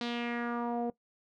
sawtooth tone with low-pass filter sweep, 238.1 Hz, A#3, 37 cents sharp, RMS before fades -34 dBFS, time 0.01-0.9 s, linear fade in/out 2 ms, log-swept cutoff 4200 to 580 Hz, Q 3, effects noise-tail reverb RT60 0.1 s tail -19 dB re dry

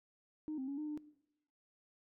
sine tone with pitch steps, 307.5 / 263.1 / 279.9 / 303.2 / 299.8 Hz, D#4 / C4 / C#4 / D#4 / D4, -20 / +10 / +17 / -45 / +36 cents, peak -37 dBFS, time 0.48-0.975 s, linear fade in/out 0 ms, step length 99 ms, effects noise-tail reverb RT60 0.9 s tail -20 dB re dry + tanh soft clip ceiling -34 dBFS

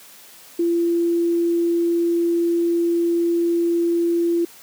sine tone, 340.5 Hz, F4, 44 cents flat, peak -16 dBFS, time 0.59-4.45 s, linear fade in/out 5 ms, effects white hiss -45 dBFS RMS until 4.62 s + high-pass 150 Hz 12 dB/octave

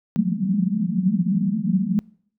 white band-pass noise, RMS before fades -21 dBFS, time 0.16-1.99 s, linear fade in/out 0 ms, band 170 to 220 Hz, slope 96 dB/octave, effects noise-tail reverb RT60 0.6 s tail -25 dB re dry

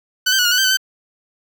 15% pulse tone with pitch steps, 1498 / 1559 / 1469 / 1424 / 1487 / 1561 / 1513 / 1543 Hz, F#6 / G6 / F#6 / F6 / F#6 / G6 / F#6 / G6, +21 / -10 / -13 / +33 / +8 / -8 / +38 / -28 cents, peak -7 dBFS, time 0.26-0.772 s, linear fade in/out 10 ms, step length 64 ms, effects 8-bit

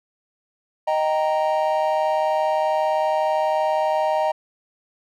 triangle chord, Eb major, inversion none, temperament equal with one note detuned, 622.3 / 779.9 / 932.3 Hz, Eb5 / G5 / Bb5, 0 / -9 / 0 cents, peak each -19 / -22 / -22 dBFS, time 0.87-4.32 s, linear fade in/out 10 ms, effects none

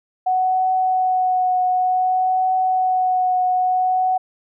sine tone with vibrato, 741 Hz, F#5, 2 cents sharp, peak -15 dBFS, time 0.26-4.18 s, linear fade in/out 10 ms, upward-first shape triangle, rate 0.55 Hz, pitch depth 18 cents each way, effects none

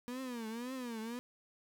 35% pulse tone with vibrato, 240.1 Hz, B3, 49 cents flat, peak -38 dBFS, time 0.08-1.19 s, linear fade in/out 0 ms, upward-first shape triangle, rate 1.9 Hz, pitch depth 180 cents each way, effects 13-bit

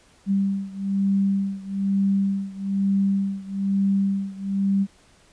sine beating tone pair, 196 / 197.1 Hz, G3 / G3, 0 / +10 cents, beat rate 1.1 Hz, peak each -22 / -24 dBFS, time 0.26-4.87 s, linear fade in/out 50 ms, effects pink hiss -56 dBFS RMS until 5.32 s + resampled to 22050 Hz

